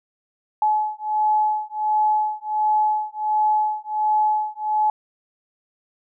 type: beating tone pair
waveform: sine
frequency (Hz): 853 / 854.4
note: G#5 / G#5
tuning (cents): +46 / +49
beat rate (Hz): 1.4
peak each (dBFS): -21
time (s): 0.62-4.9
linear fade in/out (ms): 2
effects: none